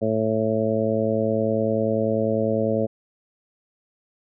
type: harmonic tone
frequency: 110.1 Hz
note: A2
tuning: 2 cents sharp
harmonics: 1 / 2 / 3 / 4 / 5 / 6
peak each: -29 / -25 / -30 / -26 / -24 / -29 dBFS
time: 0.01-2.87 s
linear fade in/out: 20 ms
effects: none